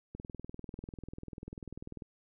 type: click train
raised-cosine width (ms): 3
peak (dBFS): -30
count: 39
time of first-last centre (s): 0.15-2.022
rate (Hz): 20.3
effects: none